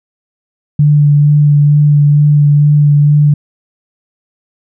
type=tone with vibrato; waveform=sine; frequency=146.83 Hz; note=D3; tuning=in tune; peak=-4 dBFS; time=0.79-3.34 s; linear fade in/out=5 ms; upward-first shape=sine; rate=2.2 Hz; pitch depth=15 cents each way; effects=none